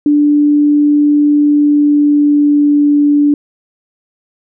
sine tone with pitch glide, 293.7 to 291.2 Hz, D4 to D4, 0 to -15 cents, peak -6 dBFS, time 0.06-3.34 s, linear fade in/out 2 ms, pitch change -15 cents, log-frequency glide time 1.36-2.99 s, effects none

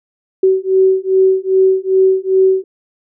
sine beating tone pair, 378.2 / 380.7 Hz, F#4 / F#4, +38 / +49 cents, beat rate 2.5 Hz, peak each -12 dBFS, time 0.43-2.64 s, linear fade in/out 5 ms, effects none

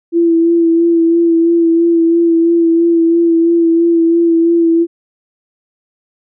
sine tone with vibrato, 334.8 Hz, E4, 27 cents sharp, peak -7 dBFS, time 0.12-4.87 s, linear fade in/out 50 ms, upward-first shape sine, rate 3 Hz, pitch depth 25 cents each way, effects none

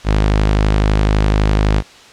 sawtooth tone, 51.91 Hz, G#1, in tune, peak -7 dBFS, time 0.04-1.83 s, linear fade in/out 50 ms, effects white hiss -40 dBFS RMS until 2.12 s + low-pass 5000 Hz 12 dB/octave

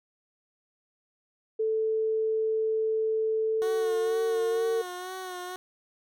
sine tone with pitch glide, 440 to 453.7 Hz, A4 to A#4, 0 to -47 cents, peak -24 dBFS, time 1.59-4.82 s, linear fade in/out 10 ms, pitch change +53 cents, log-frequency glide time 3.44-4.54 s
15% pulse tone with vibrato, 366.9 Hz, F#4, 15 cents flat, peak -29 dBFS, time 3.62-5.56 s, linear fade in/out 0 ms, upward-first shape sine, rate 2.1 Hz, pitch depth 40 cents each way
effects none

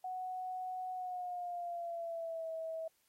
sine tone with pitch glide, 740 to 647.9 Hz, F#5 to E5, 0 to -30 cents, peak -38 dBFS, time 0.04-2.88 s, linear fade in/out 5 ms, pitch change -230 cents, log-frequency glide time 0.93-2.5 s, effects white hiss -75 dBFS RMS until 3.08 s + AAC 48 kbps

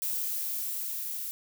violet noise with level ramp, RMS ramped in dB -31 to -36 dBFS, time 0.02-1.31 s, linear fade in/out 0 ms, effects none

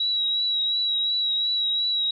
sine tone with vibrato, 3879 Hz, B7, 32 cents flat, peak -21 dBFS, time 0-2.11 s, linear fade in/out 5 ms, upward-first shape triangle, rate 2.8 Hz, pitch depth 31 cents each way, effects none

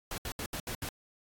pink noise bursts at uneven times, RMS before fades -37 dBFS, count 6, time 0.11-0.18 / 0.25-0.32 / 0.39-0.46 / 0.53-0.6 / 0.67-0.75 / 0.82-0.89 s, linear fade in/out 2 ms, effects AAC 64 kbps

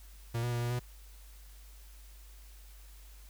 45% pulse tone with pitch steps, 117 / 121.1 / 119.4 / 120.2 / 122.8 Hz, A#2 / B2 / A#2 / B2 / B2, +7 / -34 / +42 / -46 / -9 cents, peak -31 dBFS, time 0.34-0.795 s, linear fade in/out 10 ms, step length 91 ms, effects added 50 Hz sine -50 dBFS peak until 3.29 s + white hiss -60 dBFS RMS until 3.29 s

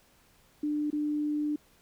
sine tone with dropouts, 297.9 Hz, D4, 25 cents sharp, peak -27 dBFS, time 0.63-1.56 s, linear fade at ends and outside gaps 5 ms, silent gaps 0.904-0.928 s, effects pink hiss -63 dBFS RMS until 1.81 s

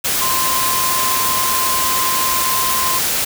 sine tone in noise, 1042 Hz, C6, 7 cents flat, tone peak -19 dBFS, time 0.21-2.99 s, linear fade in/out 10 ms, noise white, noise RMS -18 dBFS, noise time 0.04-3.25 s, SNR -4 dB, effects none

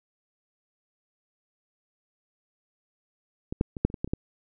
clicks, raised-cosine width 3 ms, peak -18 / -9 / -22 / -6 / -30 / -21 / -14 / -27 / -13 dBFS, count 9, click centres 3.525 / 3.611 / 3.768 / 3.85 / 3.901 / 3.942 / 4.045 / 4.076 / 4.135 s, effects none

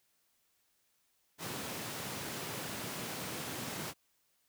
pink high-pass noise, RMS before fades -41 dBFS, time 1.38-3.94 s, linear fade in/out 50 ms, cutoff 110 Hz, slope 24 dB/octave, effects white hiss -75 dBFS RMS until 4.48 s

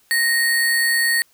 sine tone with sample-and-hold, 1864.7 Hz, A#6, in tune, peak -15 dBFS, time 0.11-1.22 s, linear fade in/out 0 ms, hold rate 6300 Hz, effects white hiss -58 dBFS RMS until 1.33 s

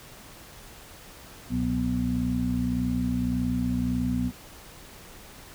harmonic tone with a mistuned harmonic, 61.74 Hz, B1, in tune, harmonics 1 / 2 / 3 / 4, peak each -32 / -32 / -31 / -26 dBFS, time 1.49-4.32 s, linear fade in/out 50 ms, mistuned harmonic 1, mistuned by +150 cents, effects pink hiss -47 dBFS RMS until 5.54 s

